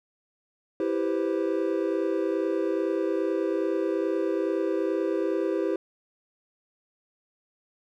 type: chord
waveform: triangle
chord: C major seventh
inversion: first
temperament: equal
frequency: 329.6 / 392 / 493.9 / 523.3 Hz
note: E4 / G4 / B4 / C5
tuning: 0 / 0 / 0 / 0 cents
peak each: -26 / -26 / -32 / -30 dBFS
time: 0.8-5.76 s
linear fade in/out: 2 ms
effects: none